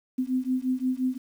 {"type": "beating tone pair", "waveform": "sine", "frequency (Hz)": [253.7, 259.4], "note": ["B3", "C4"], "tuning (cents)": [47, -15], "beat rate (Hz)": 5.7, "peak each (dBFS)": -27, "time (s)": [0.18, 1.18], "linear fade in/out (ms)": 10, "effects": ["9-bit"]}